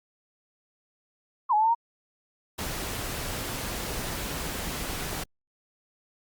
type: linear two-way sweep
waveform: sine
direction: down then up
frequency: 1152 to 830.6 to 947 Hz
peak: -19 dBFS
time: 1.49-1.75 s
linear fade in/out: 20 ms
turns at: 1.54 s
type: noise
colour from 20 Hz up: pink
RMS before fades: -33 dBFS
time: 2.58-5.24 s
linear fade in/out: 10 ms
effects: Opus 48 kbps